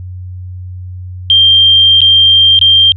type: tone with dropouts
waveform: sine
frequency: 3176 Hz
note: G7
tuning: 22 cents sharp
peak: -3 dBFS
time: 1.3-2.92 s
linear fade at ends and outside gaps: 1 ms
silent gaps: 2.006-2.016 / 2.591-2.613 s
effects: added 91 Hz sine -22 dBFS peak until 2.96 s